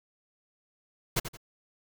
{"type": "noise with echo", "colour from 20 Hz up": "pink", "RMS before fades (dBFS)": -26, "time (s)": [1.16, 1.2], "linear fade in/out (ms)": 10, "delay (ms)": 86, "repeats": 2, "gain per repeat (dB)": -10, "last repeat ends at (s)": 1.372, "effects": []}